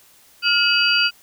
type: tone cluster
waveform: sine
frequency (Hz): 1410 / 2566 / 2928 / 4701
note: F6 / E7 / F#7 / D8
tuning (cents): +16 / -47 / -19 / +1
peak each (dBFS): -20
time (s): 0.42-1.11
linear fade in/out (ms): 50
effects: white hiss -52 dBFS RMS until 1.22 s

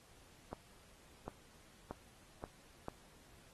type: accelerating click train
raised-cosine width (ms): 1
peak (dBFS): -29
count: 5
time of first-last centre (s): 0.53-2.884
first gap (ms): 750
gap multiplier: 0.84
effects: pink hiss -64 dBFS RMS until 3.53 s + AAC 32 kbps

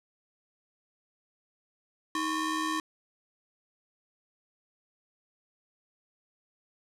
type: ring-modulated tone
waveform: 30% pulse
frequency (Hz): 709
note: F5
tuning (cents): +26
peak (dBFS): -23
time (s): 2.15-2.8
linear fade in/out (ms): 2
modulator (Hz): 394
effects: low-pass 10000 Hz 12 dB/octave

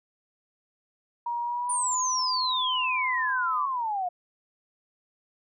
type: tone with pitch glide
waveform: sine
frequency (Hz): 950 to 1018.2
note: A#5 to C6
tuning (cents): +33 to -47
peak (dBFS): -27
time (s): 1.26-3.66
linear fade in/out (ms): 5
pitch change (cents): +120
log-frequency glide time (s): 1.42-2.04
type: exponential sweep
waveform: sine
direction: down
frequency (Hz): 9397 to 698.5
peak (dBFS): -26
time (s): 1.69-4.09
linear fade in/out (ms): 10
effects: none

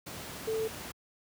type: tone in noise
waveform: sine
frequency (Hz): 442.2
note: A4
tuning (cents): +9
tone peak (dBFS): -29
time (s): 0.47-0.68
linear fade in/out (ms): 10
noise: pink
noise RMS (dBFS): -42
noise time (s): 0.06-0.92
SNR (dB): +10
effects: high-pass 80 Hz 12 dB/octave

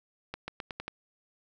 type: accelerating click train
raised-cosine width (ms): 0.3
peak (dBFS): -20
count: 6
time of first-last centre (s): 0.34-0.88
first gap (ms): 140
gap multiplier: 0.87
effects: none

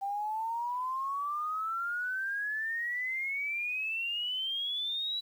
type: exponential sweep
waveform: sine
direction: up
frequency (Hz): 785 to 3951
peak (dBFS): -31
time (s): 0.01-5.21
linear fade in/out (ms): 20
effects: 10-bit

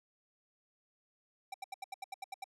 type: tone bursts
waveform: square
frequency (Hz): 777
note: G5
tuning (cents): -16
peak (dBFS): -40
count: 10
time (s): 1.52-2.442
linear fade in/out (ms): 5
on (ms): 22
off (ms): 78
effects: low-pass 11000 Hz 12 dB/octave

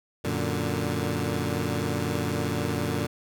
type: chord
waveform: 15% pulse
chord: Gb augmented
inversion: none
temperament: equal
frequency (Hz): 92.5 / 116.54 / 146.83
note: Gb2 / Bb2 / D3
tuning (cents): 0 / 0 / 0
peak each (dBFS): -24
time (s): 0.24-3.07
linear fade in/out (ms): 10
effects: none

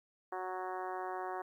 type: harmonic tone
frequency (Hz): 185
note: F#3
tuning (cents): 0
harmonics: 2 / 3 / 4 / 5 / 6 / 7 / 8 / 9 / 10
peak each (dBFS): -43 / -49 / -41 / -46 / -45 / -53 / -52 / -53 / -56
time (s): 0.32-1.42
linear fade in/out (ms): 5
effects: 12-bit

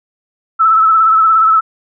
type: tone with vibrato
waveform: sine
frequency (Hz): 1310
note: E6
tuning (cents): -11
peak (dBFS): -6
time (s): 0.59-1.61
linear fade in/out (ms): 20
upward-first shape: sine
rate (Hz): 17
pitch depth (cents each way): 38
effects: none

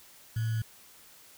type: tone with sample-and-hold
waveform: sine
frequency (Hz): 112.2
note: A2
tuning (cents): +34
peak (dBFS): -27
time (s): 0.36-0.62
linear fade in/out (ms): 5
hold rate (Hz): 1575
effects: white hiss -55 dBFS RMS until 1.37 s

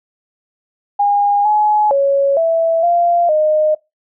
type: tone with pitch steps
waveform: sine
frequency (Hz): 814 / 845 / 555 / 659 / 692 / 615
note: G#5 / G#5 / C#5 / E5 / F5 / D#5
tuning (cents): -35 / +30 / +2 / -1 / -16 / -20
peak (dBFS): -10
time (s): 0.99-3.75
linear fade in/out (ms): 10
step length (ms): 460
effects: noise-tail reverb RT60 0.2 s tail -22 dB re dry

